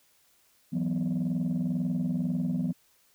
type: chord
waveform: sine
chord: E suspended second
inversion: none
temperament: equal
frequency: 164.81 / 185 / 246.9 Hz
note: E3 / F#3 / B3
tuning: 0 / 0 / 0 cents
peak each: -29 dBFS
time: 0.72-2.73 s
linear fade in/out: 20 ms
effects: tanh soft clip ceiling -22 dBFS + white hiss -65 dBFS RMS until 3.14 s